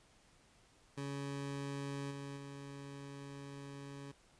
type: tone with level steps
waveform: 20% pulse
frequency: 140 Hz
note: C#3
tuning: 18 cents sharp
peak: -35 / -39 / -42 dBFS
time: 0.97-4.12 s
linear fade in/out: 10 ms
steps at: 2.1 / 2.36 s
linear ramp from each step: 20 ms
effects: pink hiss -67 dBFS RMS until 4.39 s + resampled to 22050 Hz